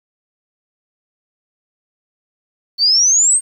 sine exponential sweep, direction up, 4435 to 8670 Hz, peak -9 dBFS, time 2.78-3.41 s, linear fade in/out 50 ms, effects 8-bit

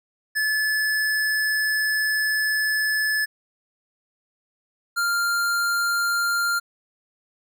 square tone pair in turn, 1727 / 1395.3 Hz, A6 / F6, -33 / -2 cents, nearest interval major third, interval 369 cents, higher first, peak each -21 dBFS, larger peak neither, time 0.35-3.26 / 4.96-6.6 s, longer first, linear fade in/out 20 ms, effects none

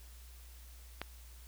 click, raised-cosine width 0.3 ms, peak -21 dBFS, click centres 1.016 s, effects added 60 Hz sine -51 dBFS peak until 1.47 s + white hiss -60 dBFS RMS until 1.47 s

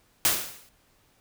white noise with exponential decay, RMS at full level -19 dBFS, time 0.25-0.69 s, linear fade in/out 1 ms, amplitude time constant 95 ms, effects pink hiss -64 dBFS RMS until 1.2 s

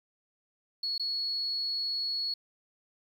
triangle tone with dropouts, 4362 Hz, C#8, 29 cents flat, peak -26 dBFS, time 0.83-2.34 s, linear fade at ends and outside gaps 5 ms, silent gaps 0.98-0.996 s, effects tanh soft clip ceiling -28 dBFS + 10-bit

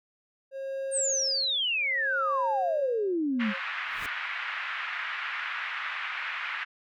triangle tone with tremolo, 540 Hz, C#5, 45 cents flat, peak -28 dBFS, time 0.51-3.6 s, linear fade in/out 50 ms, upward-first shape sine, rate 0.64 Hz, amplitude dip 100%
sine exponential sweep, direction down, 8870 to 196 Hz, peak -25 dBFS, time 0.91-3.54 s, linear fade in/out 50 ms
pink band-pass noise, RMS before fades -34 dBFS, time 3.39-6.65 s, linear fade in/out 20 ms, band 1300 to 2500 Hz, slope 24 dB/octave
pink noise with exponential growth, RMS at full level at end -39 dBFS, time 3.83-4.06 s, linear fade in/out 0 ms, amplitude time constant 50 ms
effects none

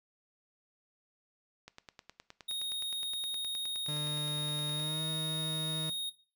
click train, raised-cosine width 0.2 ms, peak -30 dBFS, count 31, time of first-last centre 1.68-4.799 s, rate 9.62 Hz
square tone, 3729 Hz, A#7, in tune, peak -34 dBFS, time 2.48-6.1 s, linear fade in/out 10 ms
40% pulse tone with pitch glide, 150 to 157.91 Hz, D3 to D#3, +37 to +26 cents, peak -36 dBFS, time 3.88-5.9 s, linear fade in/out 5 ms, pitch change +89 cents, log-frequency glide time 4.73-5.01 s
effects noise-tail reverb RT60 0.4 s tail -18 dB re dry

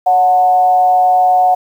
sine tone with frequency modulation, 732 Hz, F#5, 19 cents flat, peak -7 dBFS, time 0.06-1.55 s, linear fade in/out 10 ms, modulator 166 Hz, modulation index 0.37, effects 7-bit

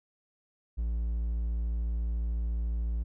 triangle tone, 57 Hz, A#1, 38 cents flat, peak -26 dBFS, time 0.77-3.04 s, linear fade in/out 20 ms, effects none

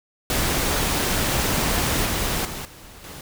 pink noise with level steps, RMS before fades -22 / -24 / -32 / -44 / -38 dBFS, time 0.3-3.21 s, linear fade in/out 2 ms, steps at 2.05 / 2.45 / 2.65 / 3.04 s, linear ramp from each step 2 ms, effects none

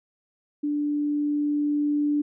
sine tone with level ramp, 293.6 Hz, D4, in tune, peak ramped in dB -23 to -20 dBFS, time 0.63-2.22 s, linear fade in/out 10 ms, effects none

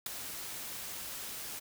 white noise with ADSR envelope, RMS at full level -33 dBFS, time 0.06-1.6 s, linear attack 4 ms, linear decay 8 ms, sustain -9 dB, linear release 18 ms, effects none

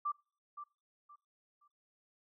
sine tone with echo, 1174.7 Hz, D6, in tune, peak -32 dBFS, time 0.05-0.12 s, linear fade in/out 10 ms, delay 520 ms, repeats 3, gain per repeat -11 dB, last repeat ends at 1.68 s, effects noise-tail reverb RT60 0.4 s tail -26 dB re dry

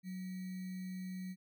sine tone with sample-and-hold, 185 Hz, F#3, in tune, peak -40 dBFS, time 0.03-1.36 s, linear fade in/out 50 ms, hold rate 2100 Hz, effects none

